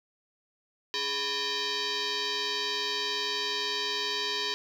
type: tone with frequency modulation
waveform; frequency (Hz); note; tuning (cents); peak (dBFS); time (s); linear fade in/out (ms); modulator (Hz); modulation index
sine; 415.3; G#4; 0; -28; 0.94-4.54; 0; 702; 6.8
effects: 9-bit